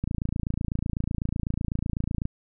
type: click train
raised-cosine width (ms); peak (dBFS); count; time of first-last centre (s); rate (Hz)
5; -15; 63; 0.04-2.254; 28
effects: none